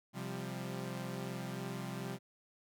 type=chord; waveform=sawtooth; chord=C suspended fourth; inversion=none; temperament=equal with one note detuned; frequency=130.81 / 174.61 / 197.36 Hz; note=C3 / F3 / G3; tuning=0 / 0 / +12 cents; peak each=-39 / -40 / -40 dBFS; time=0.13-2.19 s; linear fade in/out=50 ms; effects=none